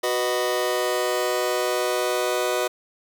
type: chord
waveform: sawtooth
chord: B major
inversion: second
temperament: just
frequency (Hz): 370.4 / 493.9 / 617.4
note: F#4 / B4 / D#5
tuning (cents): +2 / 0 / -14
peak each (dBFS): -22 / -22 / -22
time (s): 0.03-2.68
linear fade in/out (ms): 10
effects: none